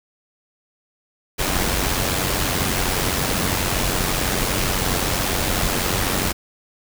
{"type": "noise with amplitude modulation", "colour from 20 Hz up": "pink", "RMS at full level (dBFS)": -19, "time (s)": [1.38, 6.33], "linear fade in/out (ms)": 20, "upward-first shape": "sine", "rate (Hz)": 92.2, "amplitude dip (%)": 50, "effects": []}